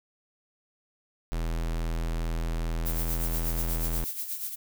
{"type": "tone", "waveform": "square", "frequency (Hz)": 41.2, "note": "E1", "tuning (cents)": 0, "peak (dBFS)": -28, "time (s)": [1.32, 4.04], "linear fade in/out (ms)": 0}
{"type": "noise with tremolo", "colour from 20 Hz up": "violet", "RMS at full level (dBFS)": -32, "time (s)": [2.85, 4.56], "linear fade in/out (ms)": 20, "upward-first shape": "sine", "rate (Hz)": 8.3, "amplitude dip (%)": 60}
{"effects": []}